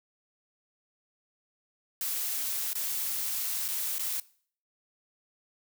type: noise with dropouts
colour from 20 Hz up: blue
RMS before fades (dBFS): -32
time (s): 2.01-4.2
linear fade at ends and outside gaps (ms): 1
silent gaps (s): 2.732-2.753 / 3.681-3.686 / 3.983-3.994
effects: noise-tail reverb RT60 0.5 s tail -20 dB re dry